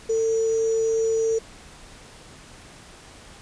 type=tone with sample-and-hold; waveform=sine; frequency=448.5 Hz; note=A4; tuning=33 cents sharp; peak=-19 dBFS; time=0.09-1.39 s; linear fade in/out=10 ms; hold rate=6300 Hz; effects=pink hiss -46 dBFS RMS until 3.41 s + resampled to 22050 Hz